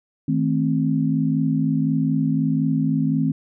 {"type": "chord", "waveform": "sine", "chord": "A diminished", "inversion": "second", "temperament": "just", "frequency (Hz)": [158.4, 220, 264], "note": ["Eb3", "A3", "C4"], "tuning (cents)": [31, 0, 16], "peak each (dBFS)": [-21, -24, -21], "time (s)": [0.28, 3.32], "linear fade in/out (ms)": 5, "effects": []}